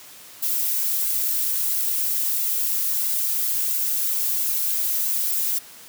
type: noise with flanger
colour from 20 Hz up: violet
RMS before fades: -23 dBFS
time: 0.42-5.59 s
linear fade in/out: 10 ms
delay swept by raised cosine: 1.6 to 3.6 ms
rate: 1.5 Hz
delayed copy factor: -0.65
effects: white hiss -44 dBFS RMS until 5.88 s + high-pass 100 Hz 12 dB/octave